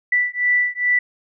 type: beating tone pair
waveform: sine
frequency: 1970 / 1972.4 Hz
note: B6 / B6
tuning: -5 / -3 cents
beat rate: 2.4 Hz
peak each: -19 dBFS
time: 0.12-0.99 s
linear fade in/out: 5 ms
effects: none